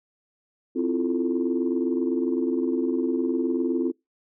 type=chord; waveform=sine; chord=F major seventh; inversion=second; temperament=equal; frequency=261.6 / 329.6 / 349.2 / 440 Hz; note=C4 / E4 / F4 / A4; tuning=0 / 0 / 0 / 0 cents; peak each=-25 / -27 / -26 / -31 dBFS; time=0.75-3.92 s; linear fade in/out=20 ms; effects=noise-tail reverb RT60 0.2 s tail -25 dB re dry + tanh soft clip ceiling -13 dBFS

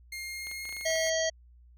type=tone with pitch glide; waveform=sawtooth; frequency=2125 to 2152 Hz; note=C7 to C7; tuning=+26 to +48 cents; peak=-33 dBFS; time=0.12-1.1 s; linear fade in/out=5 ms; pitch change=+22 cents; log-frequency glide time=0.24-0.72 s
type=clicks; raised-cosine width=0.3 ms; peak=-32 dBFS; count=10; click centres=0.47 / 0.514 / 0.654 / 0.692 / 0.726 / 0.767 / 0.811 / 0.904 / 0.957 / 1.07 s
type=harmonic tone; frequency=645 Hz; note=E5; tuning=38 cents flat; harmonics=1 / 3 / 5 / 7 / 9 / 10; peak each=-28 / -34 / -37 / -37 / -38 / -36 dBFS; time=0.85-1.3 s; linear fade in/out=10 ms
effects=added 60 Hz sine -53 dBFS peak until 1.77 s

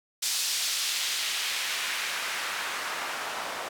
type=noise with band-pass filter sweep; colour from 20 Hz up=white; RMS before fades=-31 dBFS; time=0.22-3.69 s; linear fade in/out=10 ms; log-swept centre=5200 to 830 Hz; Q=1; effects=none

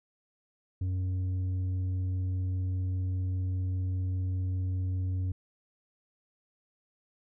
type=tone with tanh clipping; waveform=sine; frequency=92.5 Hz; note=F#2; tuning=in tune; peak=-29 dBFS; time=0.81-5.32 s; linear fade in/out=5 ms; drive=5 dB; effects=none

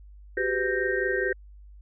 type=tone cluster; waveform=sine; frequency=373.5 / 398 / 504 / 1570 / 1854 Hz; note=F#4 / G4 / B4 / G6 / A#6; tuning=+16 / +26 / +35 / +2 / -10 cents; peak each=-30 dBFS; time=0.37-1.33 s; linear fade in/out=5 ms; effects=added 50 Hz sine -45 dBFS peak until 1.81 s

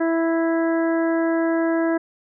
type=harmonic tone; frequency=329.6 Hz; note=E4; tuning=in tune; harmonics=1 / 2 / 3 / 4 / 5 / 6; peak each=-19 / -24 / -32 / -35 / -31 / -39 dBFS; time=0-1.98 s; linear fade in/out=10 ms; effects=none

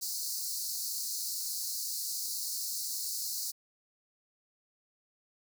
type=high-pass noise; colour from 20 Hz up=pink; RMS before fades=-36 dBFS; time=0.01-3.52 s; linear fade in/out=20 ms; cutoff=4200 Hz; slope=96 dB/octave; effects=none

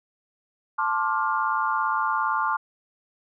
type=chord; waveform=sine; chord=D minor seventh; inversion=second; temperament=just; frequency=881 / 1057.2 / 1174.7 / 1409.6 Hz; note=A5 / C6 / D6 / F6; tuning=+2 / +18 / 0 / +16 cents; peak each=-27 / -27 / -27 / -28 dBFS; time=0.78-2.57 s; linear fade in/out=10 ms; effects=none

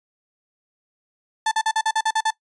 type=tone bursts; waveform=35% pulse; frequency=880 Hz; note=A5; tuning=in tune; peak=-16 dBFS; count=9; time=1.46-2.306 s; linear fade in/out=5 ms; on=54 ms; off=45 ms; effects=noise-tail reverb RT60 0.1 s tail -19 dB re dry + resampled to 22050 Hz

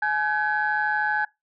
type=tone cluster; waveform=sine; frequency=846 / 1526 / 1679 Hz; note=G#5 / G6 / G#6; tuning=+32 / -47 / +18 cents; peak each=-25 dBFS; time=0.02-1.25 s; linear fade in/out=5 ms; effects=noise-tail reverb RT60 0.2 s tail -23 dB re dry + tanh soft clip ceiling -13 dBFS

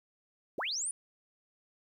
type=linear sweep; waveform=sine; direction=up; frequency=217 to 9900 Hz; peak=-32 dBFS; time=0.58-0.91 s; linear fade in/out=2 ms; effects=11-bit

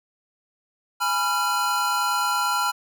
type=chord; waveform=square; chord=F diminished; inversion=first; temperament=equal with one note detuned; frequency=830.6 / 987.8 / 1374.5 Hz; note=Ab5 / Cb6 / F6; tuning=0 / 0 / -28 cents; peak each=-29 / -27 / -24 dBFS; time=1-2.72 s; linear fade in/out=20 ms; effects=none

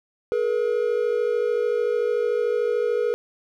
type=tone pair together; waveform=triangle; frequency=425.5 / 479 Hz; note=G#4 / A#4; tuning=+42 / +47 cents; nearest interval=major second; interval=205 cents; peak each=-22 / -20 dBFS; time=0.32-3.14 s; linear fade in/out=0 ms; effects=none

